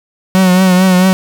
45% pulse tone with vibrato, 184.9 Hz, F#3, 1 cent flat, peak -6 dBFS, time 0.35-1.13 s, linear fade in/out 0 ms, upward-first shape triangle, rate 4.5 Hz, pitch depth 52 cents each way, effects none

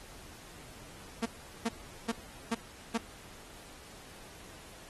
sawtooth tone bursts, 229.3 Hz, A#3, 28 cents flat, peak -25 dBFS, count 5, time 1.22-2.98 s, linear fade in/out 10 ms, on 40 ms, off 390 ms, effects pink hiss -52 dBFS RMS until 4.89 s + AAC 32 kbps

